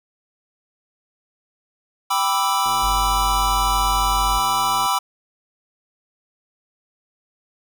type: chord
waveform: square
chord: E minor seventh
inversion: first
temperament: equal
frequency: 784 / 987.8 / 1174.7 / 1318.5 Hz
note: G5 / B5 / D6 / E6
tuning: 0 / 0 / 0 / 0 cents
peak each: -25 / -22 / -25 / -25 dBFS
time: 2.1-4.99 s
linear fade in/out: 10 ms
type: click train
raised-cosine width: 2 ms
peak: -27 dBFS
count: 243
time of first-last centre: 2.66-4.86 s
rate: 110 Hz
type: tone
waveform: sine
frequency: 49 Hz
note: G1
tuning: in tune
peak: -23 dBFS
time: 2.82-4.4 s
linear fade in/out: 20 ms
effects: none